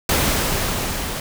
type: noise with level ramp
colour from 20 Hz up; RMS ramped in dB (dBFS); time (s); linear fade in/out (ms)
pink; -17 to -27; 0.09-1.2; 2
effects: none